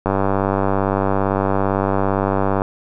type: click train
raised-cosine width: 1 ms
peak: -4 dBFS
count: 251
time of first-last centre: 0.06-2.619 s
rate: 97.7 Hz
effects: none